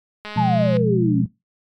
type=click train; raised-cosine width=0.3 ms; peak=-17 dBFS; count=110; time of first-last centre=0.25-0.769 s; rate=210 Hz
type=chord; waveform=sine; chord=F diminished; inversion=second; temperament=equal; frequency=123.47 / 174.61 / 207.7 Hz; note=Cb3 / F3 / Ab3; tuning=0 / 0 / 0 cents; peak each=-21 dBFS; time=0.36-1.26 s; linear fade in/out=5 ms
type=exponential sweep; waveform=sine; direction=down; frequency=894 to 259 Hz; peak=-18 dBFS; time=0.37-1.22 s; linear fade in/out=10 ms
effects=noise-tail reverb RT60 0.2 s tail -18 dB re dry + MP3 96 kbps